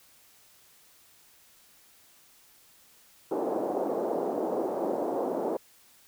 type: band-pass noise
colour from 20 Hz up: pink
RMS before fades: -30 dBFS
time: 3.31-5.57 s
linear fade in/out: 5 ms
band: 300 to 740 Hz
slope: 24 dB/octave
effects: white hiss -59 dBFS RMS until 6.07 s